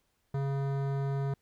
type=tone with hard clipping; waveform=sine; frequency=138 Hz; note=C#3; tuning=7 cents flat; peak=-31 dBFS; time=0.34-1.34 s; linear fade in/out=5 ms; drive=16 dB; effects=pink hiss -75 dBFS RMS until 1.41 s